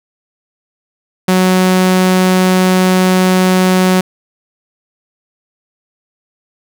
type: tone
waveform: sawtooth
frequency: 185 Hz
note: F#3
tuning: in tune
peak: -4 dBFS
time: 1.28-4.01 s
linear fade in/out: 5 ms
effects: none